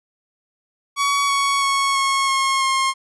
sawtooth tone with pitch steps, 1127 / 1115.3 / 1103.8 / 1092.4 / 1081.1 / 1069.9 Hz, C#6 / C#6 / C#6 / C#6 / C#6 / C6, +28 / +10 / -8 / -26 / -44 / +38 cents, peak -13 dBFS, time 0.96-2.94 s, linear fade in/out 50 ms, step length 330 ms, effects resampled to 24000 Hz

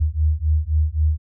sine beating tone pair, 75.4 / 79.2 Hz, D2 / D#2, +46 / +31 cents, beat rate 3.8 Hz, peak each -19 dBFS, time 0-1.18 s, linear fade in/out 20 ms, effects none

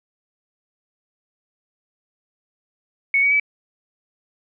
sine tone with pitch steps, 2217 / 2256 / 2295 Hz, C#7 / C#7 / D7, 0 / +30 / -40 cents, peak -14 dBFS, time 3.14-3.398 s, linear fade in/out 2 ms, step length 86 ms, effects none

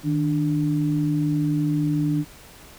sine tone pair together, 154.75 / 294.5 Hz, D#3 / D4, -9 / +5 cents, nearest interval major seventh, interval 1114 cents, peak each -22 dBFS, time 0.03-2.25 s, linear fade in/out 50 ms, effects pink hiss -46 dBFS RMS until 2.78 s

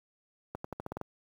accelerating click train, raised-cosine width 1 ms, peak -23 dBFS, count 8, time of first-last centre 0.55-1.013 s, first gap 94 ms, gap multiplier 0.88, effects high-pass 60 Hz 12 dB/octave + 9-bit

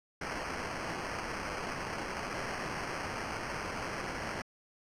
blue noise with sample-and-hold, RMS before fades -38 dBFS, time 0.21-4.42 s, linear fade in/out 5 ms, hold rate 3675 Hz, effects low-pass 7000 Hz 12 dB/octave

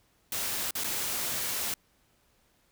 white noise with dropouts, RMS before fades -32 dBFS, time 0.32-1.74 s, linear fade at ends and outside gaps 2 ms, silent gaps 0.709-0.752 / 0.837-0.842 s, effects pink hiss -68 dBFS RMS until 2.71 s

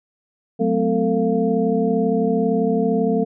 sine tone cluster, 183.1 / 215.7 / 253.6 / 448.6 / 691 Hz, F#3 / A3 / B3 / A4 / F5, -18 / -34 / +46 / +34 / -19 cents, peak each -23 / -22 / -23 / -20 / -27 dBFS, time 0.59-3.25 s, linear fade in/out 20 ms, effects none

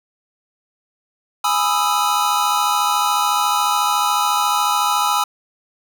square chord, E major seventh, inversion first, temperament equal, 830.6 / 987.8 / 1244.5 / 1318.5 Hz, G#5 / B5 / D#6 / E6, 0 / 0 / 0 / 0 cents, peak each -22 dBFS, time 1.44-5.24 s, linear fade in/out 5 ms, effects none

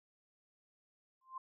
sine tone with exponential growth, 1046.5 Hz, C6, in tune, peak -38 dBFS, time 1.21-1.38 s, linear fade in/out 5 ms, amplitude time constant 36 ms, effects none

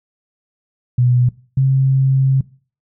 sine tone pair in turn, 123.7 / 133.79 Hz, B2 / C3, +3 / +39 cents, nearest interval minor second, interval 136 cents, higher second, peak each -10 dBFS, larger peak neither, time 0.98-1.29 / 1.57-2.41 s, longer second, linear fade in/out 5 ms, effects noise-tail reverb RT60 0.4 s tail -20 dB re dry

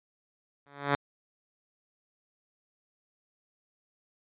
5% pulse tone with exponential growth, 142 Hz, C#3, 42 cents sharp, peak -10 dBFS, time 0.66-0.95 s, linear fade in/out 2 ms, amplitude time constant 63 ms, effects resampled to 8000 Hz

